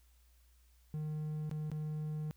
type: tone with dropouts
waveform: triangle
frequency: 153.1 Hz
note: D#3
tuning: 28 cents flat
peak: -34 dBFS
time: 0.94-2.31 s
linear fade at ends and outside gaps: 0 ms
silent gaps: 1.495-1.513 / 1.701-1.716 s
effects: added 60 Hz sine -63 dBFS peak until 2.36 s + white hiss -73 dBFS RMS until 2.36 s